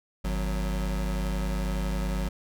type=tone pair together; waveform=square; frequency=51.08 / 183.4 Hz; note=G#1 / F#3; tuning=-28 / -15 cents; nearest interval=octave + minor seventh; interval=2213 cents; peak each=-28 / -34 dBFS; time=0.24-2.29 s; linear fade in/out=10 ms; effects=none